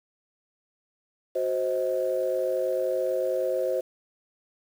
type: chord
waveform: sine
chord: C diminished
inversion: second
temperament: equal with one note detuned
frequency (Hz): 370 / 523.3 / 632.4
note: Gb4 / C5 / Eb5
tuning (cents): 0 / 0 / +28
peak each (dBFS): -30 / -25 / -30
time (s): 1.35-3.81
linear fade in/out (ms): 10
effects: tanh soft clip ceiling -15 dBFS + 8-bit